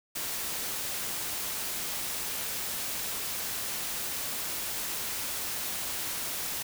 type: noise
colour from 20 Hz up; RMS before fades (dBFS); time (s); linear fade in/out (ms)
white; -34; 0.15-6.63; 10
effects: none